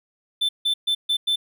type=tone bursts at uneven times; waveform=triangle; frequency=3534 Hz; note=A7; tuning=7 cents sharp; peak=-17 dBFS; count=5; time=0.41-0.49 / 0.65-0.74 / 0.87-0.95 / 1.09-1.17 / 1.27-1.36 s; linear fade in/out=10 ms; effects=none